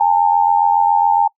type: tone pair together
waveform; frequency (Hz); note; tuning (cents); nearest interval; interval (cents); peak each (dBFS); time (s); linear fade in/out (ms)
sine; 815.8 / 903; G#5 / A5; -31 / +45; major second; 176; -13; 0-1.28; 10
effects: noise-tail reverb RT60 0.1 s tail -24 dB re dry